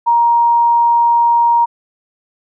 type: tone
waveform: sine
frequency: 940 Hz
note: A#5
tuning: 14 cents sharp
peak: -8 dBFS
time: 0.06-1.66 s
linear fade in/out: 20 ms
effects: none